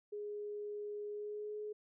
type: tone with pitch glide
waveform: sine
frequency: 415.3 to 422.1 Hz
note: G#4 to G#4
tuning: 0 to +28 cents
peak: -40 dBFS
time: 0.12-1.73 s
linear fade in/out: 10 ms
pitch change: +28 cents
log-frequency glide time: 1.1-1.56 s
effects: none